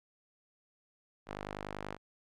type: tone with band-pass filter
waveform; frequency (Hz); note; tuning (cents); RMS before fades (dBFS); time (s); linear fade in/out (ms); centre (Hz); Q
sawtooth; 50.3; G1; +45; -43; 1.26-1.98; 50; 980; 0.54
effects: none